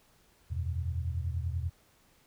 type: chord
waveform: sine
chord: E suspended second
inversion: none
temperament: just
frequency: 82.41 / 92.71 / 123.61 Hz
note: E2 / F#2 / B2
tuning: 0 / +4 / +2 cents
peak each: -32 / -37 / -38 dBFS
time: 0.5-1.7 s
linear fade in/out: 20 ms
effects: pink hiss -65 dBFS RMS until 2.26 s